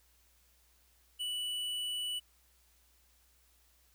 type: tone with tanh clipping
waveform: sine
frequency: 2960 Hz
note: F#7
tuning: in tune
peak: -36 dBFS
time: 1.19-2.2 s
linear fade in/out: 20 ms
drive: 12 dB
effects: added 60 Hz sine -69 dBFS peak until 3.94 s + white hiss -69 dBFS RMS until 3.94 s